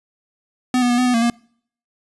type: tone with pitch steps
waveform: square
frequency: 251.8 / 244.7 / 241.9 / 251 / 247.9 / 230.2 / 236.5 Hz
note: B3 / B3 / B3 / B3 / B3 / A#3 / A#3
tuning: +34 / -16 / -36 / +28 / +7 / -22 / +25 cents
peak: -15 dBFS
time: 0.74-1.3 s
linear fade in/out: 2 ms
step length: 80 ms
effects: noise-tail reverb RT60 0.6 s tail -26 dB re dry + resampled to 24000 Hz